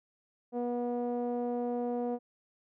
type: tone with low-pass filter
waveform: sawtooth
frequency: 242.2 Hz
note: B3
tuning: 34 cents flat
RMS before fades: -33 dBFS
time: 0.52-2.19 s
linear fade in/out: 50 ms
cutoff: 610 Hz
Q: 4.6
effects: none